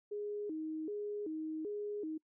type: tone with vibrato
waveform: sine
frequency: 360.8 Hz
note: F#4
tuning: 44 cents flat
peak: -37 dBFS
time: 0.11-2.18 s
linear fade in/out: 10 ms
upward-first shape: square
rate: 1.3 Hz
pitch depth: 240 cents each way
effects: noise-tail reverb RT60 0.1 s tail -26 dB re dry